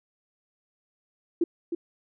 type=tone with echo; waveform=sine; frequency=340.1 Hz; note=F4; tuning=46 cents flat; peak=-19 dBFS; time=1.41-1.44 s; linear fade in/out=5 ms; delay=310 ms; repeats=1; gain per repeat=-7 dB; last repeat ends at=1.75 s; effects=none